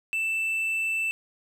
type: tone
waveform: triangle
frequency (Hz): 2654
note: E7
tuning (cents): +11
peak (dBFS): -23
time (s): 0.13-1.11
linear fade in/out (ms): 0
effects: none